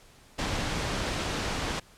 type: low-pass noise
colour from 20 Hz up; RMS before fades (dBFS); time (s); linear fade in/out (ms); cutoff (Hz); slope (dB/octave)
pink; -31; 0.38-1.8; 10; 6000; 12
effects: pink hiss -56 dBFS RMS until 1.97 s + low-pass 11000 Hz 12 dB/octave

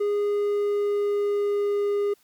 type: tone with pitch glide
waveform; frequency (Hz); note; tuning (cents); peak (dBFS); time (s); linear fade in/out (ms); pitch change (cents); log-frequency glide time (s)
triangle; 411.2 to 407.7; G#4 to G#4; -17 to -32; -19; 0-2.14; 10; -15; 0.14-1.9
effects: white hiss -62 dBFS RMS until 2.23 s + MP3 96 kbps

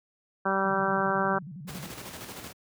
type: harmonic tone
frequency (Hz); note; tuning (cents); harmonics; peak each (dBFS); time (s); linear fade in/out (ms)
193.7; G3; -20; 1 / 2 / 3 / 4 / 5 / 6 / 7 / 8; -32 / -32 / -32 / -32 / -32 / -32 / -32 / -32; 0.45-1.39; 10
type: tone with vibrato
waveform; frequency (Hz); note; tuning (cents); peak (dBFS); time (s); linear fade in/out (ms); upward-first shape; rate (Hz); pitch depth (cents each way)
sine; 162.6; E3; -23; -38; 0.65-1.87; 0; square; 11; 220
type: noise with tremolo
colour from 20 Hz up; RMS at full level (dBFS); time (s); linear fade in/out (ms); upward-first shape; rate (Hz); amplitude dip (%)
pink; -39; 1.67-2.53; 20; square; 13; 40
effects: high-pass 100 Hz 12 dB/octave

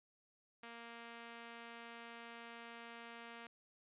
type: tone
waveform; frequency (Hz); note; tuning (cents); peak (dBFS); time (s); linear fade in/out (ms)
5% pulse; 233.1; A#3; 0; -39; 0.63-3.47; 2
effects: resampled to 8000 Hz

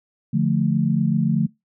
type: chord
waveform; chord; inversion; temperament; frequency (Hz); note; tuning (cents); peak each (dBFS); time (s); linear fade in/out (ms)
sine; D minor; none; equal; 146.83 / 174.61 / 220; D3 / F3 / A3; 0 / 0 / 0; -21; 0.33-1.47; 10
effects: noise-tail reverb RT60 0.2 s tail -24 dB re dry

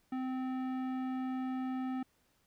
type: tone with tanh clipping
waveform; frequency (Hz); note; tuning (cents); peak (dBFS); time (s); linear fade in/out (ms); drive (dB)
sine; 258.7; C4; -19; -36; 0.12-2.03; 5; 15
effects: pink hiss -73 dBFS RMS until 2.46 s

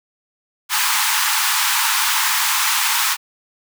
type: high-pass noise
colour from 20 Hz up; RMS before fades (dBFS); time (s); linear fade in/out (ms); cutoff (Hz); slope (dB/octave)
pink; -18; 0.69-3.17; 50; 840; 96
effects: none

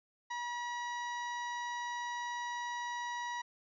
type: harmonic tone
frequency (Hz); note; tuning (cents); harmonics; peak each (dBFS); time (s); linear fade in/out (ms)
963; B5; -44; 1 / 2 / 3 / 4 / 5 / 6 / 7; -38 / -42 / -56 / -50 / -61 / -53 / -63; 0.3-3.42; 10
effects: none

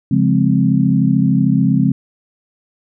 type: chord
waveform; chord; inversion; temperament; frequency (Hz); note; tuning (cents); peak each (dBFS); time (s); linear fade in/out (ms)
sine; Db major seventh; none; equal; 138.59 / 174.61 / 207.7 / 261.6; Db3 / F3 / Ab3 / C4; 0 / 0 / 0 / 0; -16; 0.11-1.92; 5
effects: none

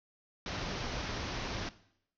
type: low-pass noise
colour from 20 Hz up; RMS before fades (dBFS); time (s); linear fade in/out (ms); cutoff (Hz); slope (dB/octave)
pink; -38; 0.46-1.69; 2; 6100; 96
effects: noise-tail reverb RT60 0.7 s tail -17 dB re dry

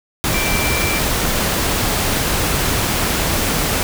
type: tone in noise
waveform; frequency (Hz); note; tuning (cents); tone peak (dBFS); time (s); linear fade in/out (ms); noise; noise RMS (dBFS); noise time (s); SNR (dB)
sine; 2348; D7; -1; -22; 0.34-0.99; 0; pink; -18; 0.24-3.83; -7
effects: none

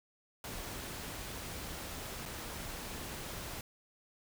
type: noise with dropouts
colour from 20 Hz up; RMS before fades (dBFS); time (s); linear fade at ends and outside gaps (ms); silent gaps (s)
pink; -43; 0.44-3.61; 2; 2.255-2.259
effects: none

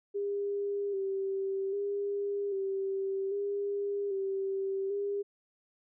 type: tone with vibrato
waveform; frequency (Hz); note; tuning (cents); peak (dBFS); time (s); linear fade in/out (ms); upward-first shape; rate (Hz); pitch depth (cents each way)
sine; 395.8; G4; +17; -30; 0.14-5.23; 20; square; 0.63; 33
effects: none

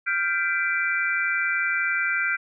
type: chord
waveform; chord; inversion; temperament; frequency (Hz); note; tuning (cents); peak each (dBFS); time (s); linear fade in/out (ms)
sine; G dominant seventh; third; equal with one note detuned; 1396.9 / 1568 / 2004 / 2349; F6 / G6 / B6 / D7; 0 / 0 / +25 / 0; -27 / -26 / -29 / -27; 0.06-2.37; 20
effects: none

